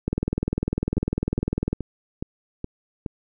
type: two click trains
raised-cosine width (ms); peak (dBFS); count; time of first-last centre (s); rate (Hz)
3; -15 / -9; 6 / 34; 0.97-3.062 / 0.08-1.73; 2.39 / 20
effects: none